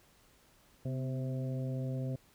harmonic tone with a mistuned harmonic, 131.4 Hz, C3, 8 cents sharp, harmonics 1 / 2 / 3 / 4 / 5, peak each -34 / -41 / -49 / -45 / -50 dBFS, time 0.85-2.16 s, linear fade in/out 5 ms, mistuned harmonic 2, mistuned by -51 cents, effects pink hiss -65 dBFS RMS until 2.34 s

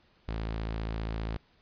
sawtooth tone, 55 Hz, A1, in tune, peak -28 dBFS, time 0.28-1.37 s, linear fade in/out 5 ms, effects pink hiss -65 dBFS RMS until 1.61 s + resampled to 11025 Hz

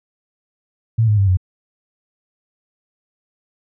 sine tone with pitch steps, 113.3 / 105.71 / 98.63 / 92.03 Hz, A#2 / G#2 / G2 / F#2, -49 / +31 / +11 / -9 cents, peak -11 dBFS, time 0.98-1.372 s, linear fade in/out 10 ms, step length 98 ms, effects none

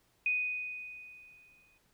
sine tone with exponential decay, 2489 Hz, D#7, in tune, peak -26 dBFS, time 0.26-1.78 s, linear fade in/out 2 ms, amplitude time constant 330 ms, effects pink hiss -71 dBFS RMS until 1.93 s

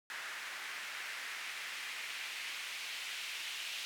white noise with band-pass filter sweep, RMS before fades -43 dBFS, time 0.1-3.85 s, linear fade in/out 0 ms, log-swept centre 1700 to 2800 Hz, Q 1.9, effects none

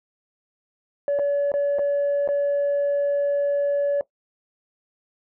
sine tone with dropouts, 570 Hz, C#5, 48 cents sharp, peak -17 dBFS, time 1.08-4.01 s, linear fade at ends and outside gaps 1 ms, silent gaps 1.189-1.194 / 1.518-1.539 / 1.786-1.792 / 2.276-2.288 s, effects noise-tail reverb RT60 0.1 s tail -18 dB re dry + tanh soft clip ceiling -17 dBFS

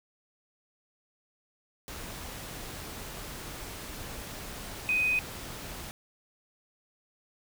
sine tone in noise, 2503 Hz, D#7, 10 cents sharp, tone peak -24 dBFS, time 4.89-5.19 s, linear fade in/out 0 ms, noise pink, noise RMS -41 dBFS, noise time 1.88-5.91 s, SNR +14 dB, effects none

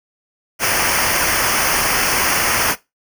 pink noise with comb filter, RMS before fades -17 dBFS, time 0.59-2.76 s, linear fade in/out 50 ms, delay 0.26 ms, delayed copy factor -0.8, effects noise-tail reverb RT60 0.2 s tail -18 dB re dry

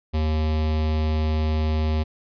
square tone with notch filter, 77.78 Hz, D#2, in tune, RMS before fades -22 dBFS, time 0.13-2.04 s, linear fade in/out 20 ms, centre 1500 Hz, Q 1.8, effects resampled to 11025 Hz

